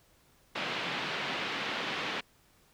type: band-pass noise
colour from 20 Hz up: white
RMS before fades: -35 dBFS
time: 0.55-2.21 s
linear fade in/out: 10 ms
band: 140 to 3400 Hz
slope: 24 dB/octave
effects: pink hiss -65 dBFS RMS until 2.73 s